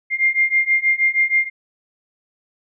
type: beating tone pair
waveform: sine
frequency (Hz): 2108 / 2114.3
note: C7 / C7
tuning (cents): +12 / +18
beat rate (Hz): 6.3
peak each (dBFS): -18 / -17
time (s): 0.1-1.5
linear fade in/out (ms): 50
effects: none